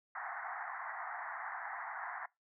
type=band-pass noise; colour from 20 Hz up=pink; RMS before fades=-43 dBFS; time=0.15-2.26 s; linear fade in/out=5 ms; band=700 to 2000 Hz; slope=96 dB/octave; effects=noise-tail reverb RT60 0.2 s tail -22 dB re dry